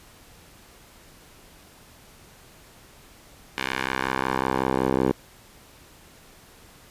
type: tone with band-pass filter sweep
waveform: 10% pulse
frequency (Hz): 65.41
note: C2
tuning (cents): 0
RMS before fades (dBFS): -25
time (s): 3.58-5.12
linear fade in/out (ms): 0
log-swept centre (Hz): 2400 to 440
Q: 1.1
effects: pink hiss -51 dBFS RMS until 6.9 s + resampled to 32000 Hz